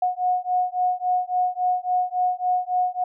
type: beating tone pair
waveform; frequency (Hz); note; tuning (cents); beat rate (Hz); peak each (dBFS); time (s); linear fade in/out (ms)
sine; 726 / 729.6; F#5 / F#5; -33 / -24; 3.6; -23; 0.02-3.04; 5
effects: none